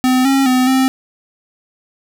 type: tone with pitch steps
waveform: square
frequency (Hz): 255.6 / 271.3 / 254.6 / 262.5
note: C4 / C#4 / C4 / C4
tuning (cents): -40 / -37 / -47 / +6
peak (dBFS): -11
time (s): 0.04-0.88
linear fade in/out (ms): 0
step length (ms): 210
effects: none